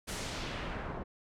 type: noise with low-pass filter sweep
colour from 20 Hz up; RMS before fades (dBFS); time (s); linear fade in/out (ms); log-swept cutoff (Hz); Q
pink; -39; 0.07-1.04; 20; 11000 to 940; 1.1
effects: none